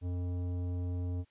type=tone with tanh clipping; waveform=sine; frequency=89 Hz; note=F2; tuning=33 cents sharp; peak=-34 dBFS; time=0.01-1.25 s; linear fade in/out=50 ms; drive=13 dB; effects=white hiss -71 dBFS RMS until 1.3 s + resampled to 8000 Hz